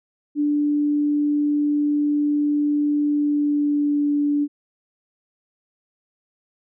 sine tone with pitch glide, 293.7 to 290.8 Hz, D4 to D4, 0 to -17 cents, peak -17 dBFS, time 0.35-4.48 s, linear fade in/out 50 ms, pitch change -17 cents, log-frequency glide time 3.06-4.12 s, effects none

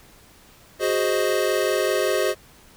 square chord, Ab dominant seventh, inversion third, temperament equal, 370 / 415.3 / 523.3 / 622.3 Hz, Gb4 / Ab4 / C5 / Eb5, 0 / 0 / 0 / 0 cents, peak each -26 dBFS, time 0.79-2.35 s, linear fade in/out 50 ms, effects pink hiss -51 dBFS RMS until 2.76 s

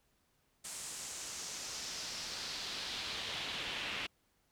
brown noise with band-pass filter sweep, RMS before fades -42 dBFS, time 0.64-4.07 s, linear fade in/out 10 ms, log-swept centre 8400 to 2800 Hz, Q 2.2, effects pink hiss -75 dBFS RMS until 4.51 s

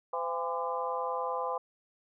harmonic tone with a mistuned harmonic, 170 Hz, F3, 46 cents flat, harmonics 3 / 4 / 5 / 6 / 7, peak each -35 / -40 / -37 / -35 / -40 dBFS, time 0.13-1.58 s, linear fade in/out 5 ms, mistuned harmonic 5, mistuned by -73 cents, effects none

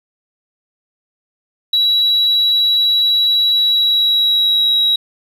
sine tone with pitch glide, 3904 to 3857 Hz, B7 to B7, -21 to -42 cents, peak -9 dBFS, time 1.73-4.96 s, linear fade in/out 5 ms, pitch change -21 cents, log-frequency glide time 3.53-4.79 s, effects tanh soft clip ceiling -8 dBFS + 8-bit

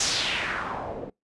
white noise with low-pass filter sweep, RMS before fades -29 dBFS, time 0-1.1 s, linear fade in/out 5 ms, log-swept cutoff 6600 to 390 Hz, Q 2.4, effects noise-tail reverb RT60 0.2 s tail -25 dB re dry + resampled to 24000 Hz

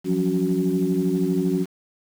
sine tone cluster, 173.8 / 186.4 / 279.2 / 371.3 Hz, F3 / F#3 / C#4 / F#4, -8 / +13 / +13 / +6 cents, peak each -24 dBFS, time 0.04-1.66 s, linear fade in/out 50 ms, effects tanh soft clip ceiling -10 dBFS + 7-bit

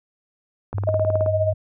click train, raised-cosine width 1 ms, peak -16 dBFS, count 11, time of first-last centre 0.73-1.262 s, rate 18.8 Hz
sine tone with pitch glide, 99.5 to 98.3 Hz, G2 to G2, +26 to +5 cents, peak -22 dBFS, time 0.74-1.54 s, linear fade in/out 10 ms, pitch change -21 cents, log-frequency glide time 0.97-1.18 s
sine tone with tremolo, 628 Hz, D#5, 16 cents sharp, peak -16 dBFS, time 0.87-1.53 s, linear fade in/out 5 ms, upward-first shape sine, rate 15 Hz, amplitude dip 65%
effects none

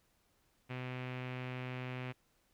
sawtooth tone with low-pass filter, 126.8 Hz, B2, 46 cents sharp, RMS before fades -42 dBFS, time 0.69-2.13 s, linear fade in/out 20 ms, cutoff 2500 Hz, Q 3.1, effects pink hiss -74 dBFS RMS until 2.53 s

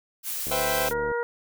blue noise, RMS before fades -31 dBFS, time 0.23-0.94 s, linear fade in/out 50 ms
click train, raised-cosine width 2 ms, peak -25 dBFS, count 49, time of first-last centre 0.47-1.116 s, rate 74.3 Hz
sawtooth chord, C major seventh, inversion third, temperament equal, 493.9 / 523.3 / 659.3 / 784 Hz, B4 / C5 / E5 / G5, 0 / 0 / 0 / 0 cents, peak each -26 dBFS, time 0.51-0.89 s, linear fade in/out 5 ms
harmonic tone, 474.1 Hz, A#4, 29 cents sharp, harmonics 1 / 2 / 3 / 4, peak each -26 / -32 / -32 / -38 dBFS, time 0.91-1.23 s, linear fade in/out 0 ms
effects none

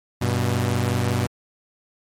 sawtooth tone pair together, 96.4 / 121.79 Hz, G2 / B2, -28 / -24 cents, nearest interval major third, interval 404 cents, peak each -19 / -18 dBFS, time 0.21-1.27 s, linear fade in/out 10 ms, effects MP3 64 kbps

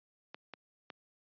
clicks, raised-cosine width 0.3 ms, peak -28 dBFS, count 3, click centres 0.345 / 0.537 / 0.902 s, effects high-pass 200 Hz 12 dB/octave + resampled to 11025 Hz

